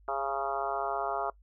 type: harmonic tone with a mistuned harmonic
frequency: 137.3 Hz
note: C#3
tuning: 16 cents flat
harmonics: 3 / 4 / 5 / 6 / 7 / 8 / 9 / 10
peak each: -39 / -41 / -34 / -37 / -39 / -40 / -38 / -41 dBFS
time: 0.08-1.3 s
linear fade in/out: 2 ms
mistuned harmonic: 6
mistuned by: +23 cents
effects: noise-tail reverb RT60 0.1 s tail -22 dB re dry + added 50 Hz sine -56 dBFS peak until 1.42 s